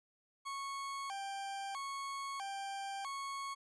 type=tone with vibrato; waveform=40% pulse; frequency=932.3 Hz; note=A#5; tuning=in tune; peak=-39 dBFS; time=0.45-3.55 s; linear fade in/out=20 ms; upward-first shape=square; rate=0.77 Hz; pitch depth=290 cents each way; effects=resampled to 22050 Hz